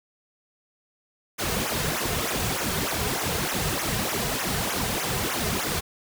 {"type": "noise with flanger", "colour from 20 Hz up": "pink", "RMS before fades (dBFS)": -27, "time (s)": [1.38, 5.81], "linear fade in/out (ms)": 20, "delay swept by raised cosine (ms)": [0.22, 3.62], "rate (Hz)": 3.3, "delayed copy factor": -1, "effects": []}